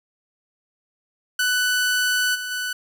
sawtooth tone with level steps, 1492 Hz, F#6, 14 cents sharp, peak -15 / -24 / -21 dBFS, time 1.39-2.73 s, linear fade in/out 5 ms, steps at 2.34 / 2.5 s, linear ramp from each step 20 ms, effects none

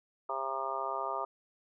harmonic tone, 134.5 Hz, C3, 48 cents sharp, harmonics 3 / 4 / 5 / 6 / 7 / 8 / 9, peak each -43 / -43 / -39 / -43 / -38 / -44 / -37 dBFS, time 0.29-1.25 s, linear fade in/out 5 ms, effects none

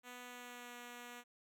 5% pulse tone with pitch glide, 246.9 to 242.4 Hz, B3 to B3, 0 to -32 cents, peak -38 dBFS, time 0.03-1.24 s, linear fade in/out 50 ms, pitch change -32 cents, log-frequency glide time 0.21-0.77 s, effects none

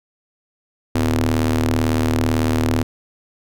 sawtooth ring-modulated tone, 78 Hz, D#2, 5 cents sharp, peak -9 dBFS, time 0.95-2.83 s, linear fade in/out 5 ms, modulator 176 Hz, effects none

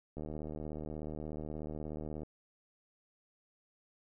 click train, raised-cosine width 2 ms, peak -29 dBFS, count 159, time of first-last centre 0.17-2.233 s, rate 76.6 Hz, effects none

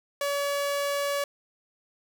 sawtooth tone, 568 Hz, C#5, 42 cents sharp, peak -22 dBFS, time 0.21-1.24 s, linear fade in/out 2 ms, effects none

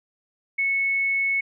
sine tone, 2203 Hz, C#7, 11 cents flat, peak -20 dBFS, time 0.58-1.41 s, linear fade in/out 10 ms, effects none

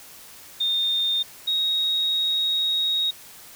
sine tone pair in turn, 3646 / 3768 Hz, A#7 / A#7, -39 / +18 cents, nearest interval minor second, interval 57 cents, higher second, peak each -20 / -20 dBFS, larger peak neither, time 0.6-1.23 / 1.47-3.11 s, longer second, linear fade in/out 10 ms, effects white hiss -45 dBFS RMS until 3.55 s

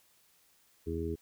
harmonic tone, 82.41 Hz, E2, in tune, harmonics 1 / 2 / 3 / 4 / 5, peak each -37 / -43 / -41 / -39 / -37 dBFS, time 0.86-1.16 s, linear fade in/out 20 ms, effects white hiss -67 dBFS RMS until 1.21 s

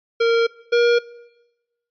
square tone pair in turn, 462.5 / 474.7 Hz, A#4 / A#4, -14 / +31 cents, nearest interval unison, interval 45 cents, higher second, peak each -15 / -14 dBFS, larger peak second, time 0.2-0.47 / 0.72-0.99 s, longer neither, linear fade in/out 10 ms, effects noise-tail reverb RT60 1.0 s tail -21 dB re dry + resampled to 11025 Hz

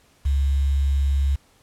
sine tone with quantisation, 69.3 Hz, C#2, in tune, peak -17 dBFS, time 0.25-1.36 s, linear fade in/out 10 ms, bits 7, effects pink hiss -58 dBFS RMS until 1.62 s + low-pass 12000 Hz 12 dB/octave

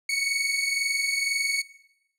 sawtooth tone pair together, 2207 / 2229 Hz, C#7 / C#7, -8 / +9 cents, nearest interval unison, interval 17 cents, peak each -25 / -22 dBFS, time 0.09-1.62 s, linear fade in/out 5 ms, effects noise-tail reverb RT60 0.9 s tail -20 dB re dry + low-pass 11000 Hz 12 dB/octave

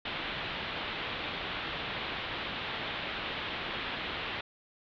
white low-pass noise, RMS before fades -37 dBFS, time 0.05-4.41 s, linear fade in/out 5 ms, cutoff 3700 Hz, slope 48 dB/octave, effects none

